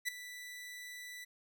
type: tone with ADSR envelope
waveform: sawtooth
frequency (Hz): 1975.5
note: B6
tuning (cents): 0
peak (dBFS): -27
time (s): 0.05-1.25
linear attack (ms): 33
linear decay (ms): 6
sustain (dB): -15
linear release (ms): 15
effects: none